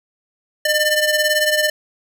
sawtooth ring-modulated tone, 1200 Hz, D6, 37 cents sharp, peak -8 dBFS, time 0.65-1.7 s, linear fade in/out 5 ms, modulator 591 Hz, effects none

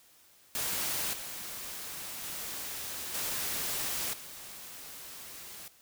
white noise with level steps, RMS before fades -33 / -41 / -39 / -34 / -46 dBFS, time 0.55-5.68 s, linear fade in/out 2 ms, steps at 1.13 / 2.23 / 3.14 / 4.13 s, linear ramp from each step 5 ms, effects white hiss -61 dBFS RMS until 5.81 s

